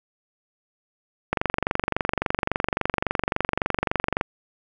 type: click train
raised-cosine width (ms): 0.5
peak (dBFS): -6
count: 69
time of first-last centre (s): 1.33-4.211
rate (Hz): 23.6
effects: none